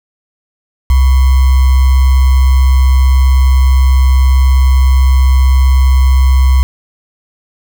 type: tone with sample-and-hold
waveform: sine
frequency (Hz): 65.41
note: C2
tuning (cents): 0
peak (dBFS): -4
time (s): 0.9-6.63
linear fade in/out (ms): 0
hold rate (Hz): 1050
effects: none